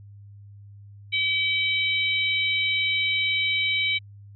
harmonic tone, 766 Hz, G5, 40 cents flat, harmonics 3 / 4 / 5, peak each -23 / -28 / -28 dBFS, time 1.12-3.99 s, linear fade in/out 20 ms, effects added 101 Hz sine -43 dBFS peak until 4.35 s

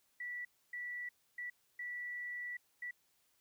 sine tone bursts at uneven times, 1955 Hz, B6, 18 cents flat, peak -40 dBFS, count 5, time 0.2-0.45 / 0.73-1.09 / 1.38-1.5 / 1.79-2.57 / 2.82-2.91 s, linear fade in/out 5 ms, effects white hiss -75 dBFS RMS until 3.4 s

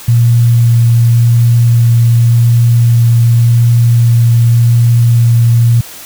sine tone with vibrato, 117.7 Hz, A#2, 17 cents sharp, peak -4 dBFS, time 0.08-5.81 s, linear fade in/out 5 ms, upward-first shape sine, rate 0.89 Hz, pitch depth 8 cents each way, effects white hiss -30 dBFS RMS until 6.05 s

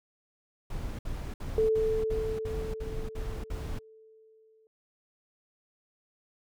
brown noise bursts, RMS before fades -35 dBFS, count 9, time 0.7-3.79 s, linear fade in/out 5 ms, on 290 ms, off 60 ms
sine tone with exponential decay, 440 Hz, A4, in tune, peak -21 dBFS, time 1.58-4.67 s, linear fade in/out 1 ms, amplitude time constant 670 ms
effects none

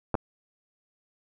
clicks, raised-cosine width 1 ms, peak -11 / -12 dBFS, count 2, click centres 0.143 / 0.152 s, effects none

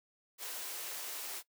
white high-pass noise, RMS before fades -42 dBFS, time 0.38-1.43 s, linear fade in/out 50 ms, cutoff 310 Hz, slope 48 dB/octave, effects noise-tail reverb RT60 0.1 s tail -19 dB re dry

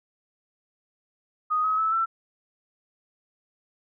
sine tone with pitch steps, 1244.5 / 1275.1 / 1306.4 / 1338.5 Hz, D#6 / D#6 / E6 / E6, 0 / +42 / -16 / +26 cents, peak -21 dBFS, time 1.5-2.06 s, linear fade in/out 20 ms, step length 140 ms, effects none

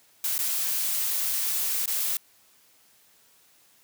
blue noise with dropouts, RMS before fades -27 dBFS, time 0.24-2.17 s, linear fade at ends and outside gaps 2 ms, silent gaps 0.381-0.389 / 1.859-1.877 s, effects white hiss -60 dBFS RMS until 3.83 s + high-pass 80 Hz 12 dB/octave

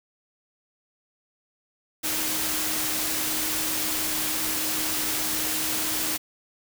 sine tone in noise, 311.1 Hz, D#4, in tune, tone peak -37 dBFS, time 2.03-6.18 s, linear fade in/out 20 ms, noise white, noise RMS -27 dBFS, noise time 2.03-6.18 s, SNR -13 dB, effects none

